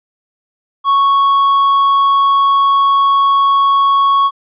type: tone with tanh clipping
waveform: sine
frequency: 1108 Hz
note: C#6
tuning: 1 cent flat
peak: -9 dBFS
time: 0.84-4.31 s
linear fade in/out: 50 ms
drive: 5 dB
effects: resampled to 8000 Hz